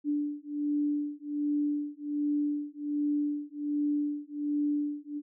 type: beating tone pair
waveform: sine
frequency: 292.5 / 293.8 Hz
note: D4 / D4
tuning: -7 / +1 cents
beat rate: 1.3 Hz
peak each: -31 dBFS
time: 0.04-5.22 s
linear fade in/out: 50 ms
effects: none